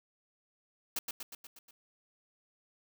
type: noise with echo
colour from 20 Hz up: white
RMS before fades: -34 dBFS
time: 0.96-0.99 s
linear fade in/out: 5 ms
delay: 120 ms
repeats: 6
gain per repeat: -4 dB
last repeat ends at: 1.71 s
effects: none